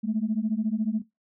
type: beating tone pair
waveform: sine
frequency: 210.4 / 224.4 Hz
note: G#3 / A3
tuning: +23 / +34 cents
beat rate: 14 Hz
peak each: -26 dBFS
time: 0.03-1.02 s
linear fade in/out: 20 ms
effects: noise-tail reverb RT60 0.2 s tail -20 dB re dry + tanh soft clip ceiling -16 dBFS